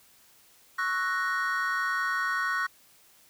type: chord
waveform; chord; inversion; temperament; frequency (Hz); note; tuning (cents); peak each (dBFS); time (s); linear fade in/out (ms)
triangle; F# dominant seventh; second; equal; 1108.7 / 1318.5 / 1480 / 1864.7; C#6 / E6 / F#6 / A#6; 0 / 0 / 0 / 0; -30 / -34 / -28 / -30; 0.78-2.67; 10
effects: white hiss -59 dBFS RMS until 3.29 s